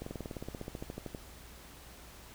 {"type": "slowing click train", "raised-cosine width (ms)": 2, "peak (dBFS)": -26, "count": 19, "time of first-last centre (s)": [0.02, 1.148], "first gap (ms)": 44, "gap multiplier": 1.04, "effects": ["added 60 Hz sine -55 dBFS peak until 2.34 s", "pink hiss -53 dBFS RMS until 2.34 s"]}